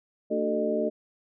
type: tone cluster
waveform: sine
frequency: 225.5 / 297.7 / 377.5 / 441 / 610 Hz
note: A3 / D4 / F#4 / A4 / D#5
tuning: +43 / +24 / +35 / +4 / -34 cents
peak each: -31 / -33 / -32 / -30 / -28 dBFS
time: 0.3-0.9 s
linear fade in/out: 20 ms
effects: none